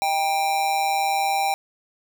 square tone with amplitude modulation, 790 Hz, G5, 13 cents sharp, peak -18 dBFS, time 0.02-1.54 s, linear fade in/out 0 ms, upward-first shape sine, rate 161 Hz, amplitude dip 55%, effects none

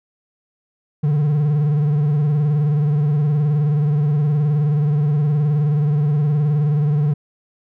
triangle tone with vibrato, 147.9 Hz, D3, 13 cents sharp, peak -12 dBFS, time 1.03-7.14 s, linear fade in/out 10 ms, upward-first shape sine, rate 19 Hz, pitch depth 76 cents each way, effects none

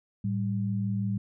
sine tone pair together, 110 / 196 Hz, A2 / G3, 0 / 0 cents, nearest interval minor seventh, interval 1000 cents, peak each -29 / -29 dBFS, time 0.24-1.18 s, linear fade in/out 5 ms, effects none

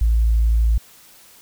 sine tone, 56.1 Hz, A1, 34 cents sharp, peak -12 dBFS, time 0.01-0.78 s, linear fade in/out 5 ms, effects tanh soft clip ceiling -9 dBFS + white hiss -48 dBFS RMS until 1.41 s

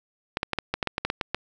clicks, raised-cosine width 0.3 ms, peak -9 dBFS, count 12, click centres 0.371 / 0.431 / 0.533 / 0.587 / 0.74 / 0.828 / 0.873 / 0.981 / 1.05 / 1.101 / 1.212 / 1.346 s, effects none

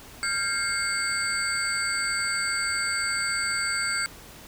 sine tone cluster, 1389 / 1596 / 2148 / 4594 / 8060 Hz, F6 / G6 / C7 / D8 / B8, -10 / +31 / +45 / -39 / +34 cents, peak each -31 dBFS, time 0.23-4.06 s, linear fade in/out 0 ms, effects pink hiss -46 dBFS RMS until 4.47 s

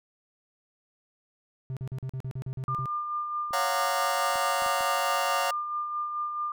triangle tone bursts, 130.81 Hz, C3, in tune, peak -29 dBFS, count 11, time 1.7-2.857 s, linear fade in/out 0 ms, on 67 ms, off 42 ms
sine tone with tremolo, 1200 Hz, D6, 37 cents sharp, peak -27 dBFS, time 2.68-6.52 s, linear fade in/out 2 ms, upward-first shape sine, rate 4.6 Hz, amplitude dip 40%
clicks, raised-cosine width 3 ms, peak -35 dBFS, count 6, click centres 2.786 / 3.508 / 4.357 / 4.622 / 4.663 / 4.808 s
sawtooth chord, Gb major seventh, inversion second, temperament just, 555 / 693.7 / 740 / 925 Hz, Db5 / F5 / Gb5 / Bb5, +2 / -12 / 0 / -14 cents, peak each -28 dBFS, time 3.53-5.51 s, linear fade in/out 5 ms
effects none

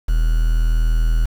triangle tone with quantisation, 40.31 Hz, E1, 38 cents flat, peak -11 dBFS, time 0.08-1.26 s, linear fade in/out 10 ms, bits 6, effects none

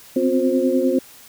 sine tone cluster, 255.5 / 265.4 / 357.8 / 526 Hz, C4 / C4 / F4 / C5, -41 / +25 / +42 / +9 cents, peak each -21 dBFS, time 0.16-0.99 s, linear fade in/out 5 ms, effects white hiss -45 dBFS RMS until 1.28 s

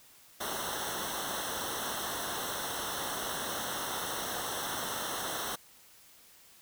pink noise with comb filter, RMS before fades -36 dBFS, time 0.4-5.56 s, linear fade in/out 10 ms, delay 0.42 ms, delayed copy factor -0.95, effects white hiss -58 dBFS RMS until 6.61 s

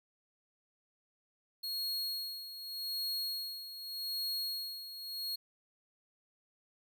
45% pulse tone with tremolo, 4300 Hz, C8, 47 cents sharp, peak -33 dBFS, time 1.63-5.36 s, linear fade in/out 10 ms, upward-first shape sine, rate 0.84 Hz, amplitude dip 70%, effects none

